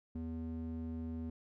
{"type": "tone with band-pass filter", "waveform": "square", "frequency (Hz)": 81.2, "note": "E2", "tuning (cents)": -26, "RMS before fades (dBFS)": -41, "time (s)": [0.15, 1.3], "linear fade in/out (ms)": 5, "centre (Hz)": 190, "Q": 6, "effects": []}